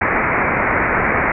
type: low-pass noise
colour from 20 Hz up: white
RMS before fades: -17 dBFS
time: 0.01-1.32 s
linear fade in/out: 5 ms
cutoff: 2300 Hz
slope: 96 dB/octave
effects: none